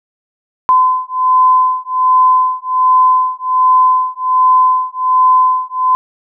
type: beating tone pair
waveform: sine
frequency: 1020 / 1021.3 Hz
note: C6 / C6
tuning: -44 / -42 cents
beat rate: 1.3 Hz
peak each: -11 dBFS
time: 0.69-5.95 s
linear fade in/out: 0 ms
effects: none